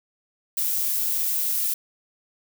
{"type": "noise with amplitude modulation", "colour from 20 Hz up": "violet", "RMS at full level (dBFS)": -23, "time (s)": [0.57, 1.74], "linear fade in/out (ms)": 5, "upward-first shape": "sine", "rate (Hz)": 156, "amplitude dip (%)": 30, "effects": []}